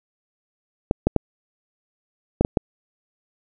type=clicks; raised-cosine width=2 ms; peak=-3 dBFS; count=6; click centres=0.911 / 1.07 / 1.163 / 2.41 / 2.449 / 2.572 s; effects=none